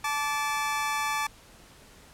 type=tone pair together; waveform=25% pulse; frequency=871 / 1161.8 Hz; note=A5 / D6; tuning=-18 / -19 cents; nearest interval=perfect fourth; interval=499 cents; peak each=-26 dBFS; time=0.04-1.27 s; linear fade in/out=5 ms; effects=pink hiss -53 dBFS RMS until 2.13 s + low-pass 12000 Hz 12 dB/octave